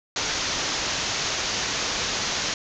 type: low-pass noise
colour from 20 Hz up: white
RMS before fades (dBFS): -27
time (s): 0.16-2.54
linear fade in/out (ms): 2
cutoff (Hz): 6800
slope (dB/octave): 96
effects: none